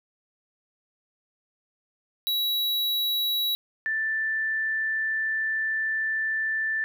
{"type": "tone pair in turn", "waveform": ["square", "sine"], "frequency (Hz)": [3900, 1766.6], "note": ["B7", "A6"], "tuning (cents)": [-23, 6], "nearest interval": "octave + major second", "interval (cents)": 1371, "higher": "first", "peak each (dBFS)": [-24, -24], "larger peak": "neither", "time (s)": [[2.27, 3.55], [3.86, 6.84]], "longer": "second", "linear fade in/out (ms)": 0, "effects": []}